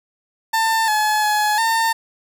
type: tone with pitch steps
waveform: 30% pulse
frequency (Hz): 895 / 853 / 845 / 906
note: A5 / G#5 / G#5 / A#5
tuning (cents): +29 / +46 / +30 / -50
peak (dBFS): -13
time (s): 0.53-1.93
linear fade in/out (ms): 10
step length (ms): 350
effects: none